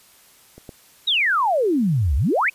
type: clicks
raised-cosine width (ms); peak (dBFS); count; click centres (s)
2; -28 / -22; 2; 0.58 / 0.692
type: exponential two-way sweep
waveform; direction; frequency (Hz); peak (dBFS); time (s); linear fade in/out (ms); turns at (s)
sine; down then up; 3951 to 61.9 to 2673; -16; 1.07-2.5; 10; 2.16
effects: white hiss -52 dBFS RMS until 2.54 s + resampled to 32000 Hz